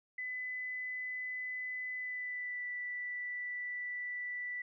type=tone with pitch glide; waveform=sine; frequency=2007 to 1971.4 Hz; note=B6 to B6; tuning=+27 to -4 cents; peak=-37 dBFS; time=0.18-4.62 s; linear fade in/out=5 ms; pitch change=-31 cents; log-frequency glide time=1.96-2.66 s; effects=none